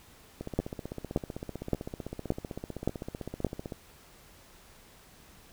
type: two click trains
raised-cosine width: 2 ms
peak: -12 / -23 dBFS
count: 6 / 53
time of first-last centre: 0.59-3.447 / 0.41-3.722 s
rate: 1.75 / 15.7 Hz
effects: pink hiss -56 dBFS RMS until 5.52 s

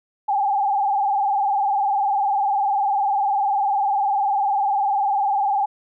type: tone with vibrato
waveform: sine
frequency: 810 Hz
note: G#5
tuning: 43 cents flat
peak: -17 dBFS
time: 0.28-5.66 s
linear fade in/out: 10 ms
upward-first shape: sine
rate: 20 Hz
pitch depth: 100 cents each way
effects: none

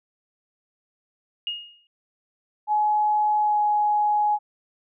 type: tone with exponential decay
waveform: sine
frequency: 2858 Hz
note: F7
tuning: 39 cents sharp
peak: -23 dBFS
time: 1.47-1.87 s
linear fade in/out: 1 ms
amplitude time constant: 86 ms
type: tone with pitch glide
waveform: sine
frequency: 845 to 837.7 Hz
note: G#5 to G#5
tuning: +30 to +15 cents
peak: -18 dBFS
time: 2.67-4.39 s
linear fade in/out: 50 ms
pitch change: -15 cents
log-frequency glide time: 3.4-3.59 s
effects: none

